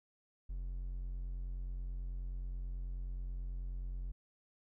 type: tone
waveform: triangle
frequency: 44.66 Hz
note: F1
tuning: 39 cents sharp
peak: -36 dBFS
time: 0.49-4.12 s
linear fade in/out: 10 ms
effects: none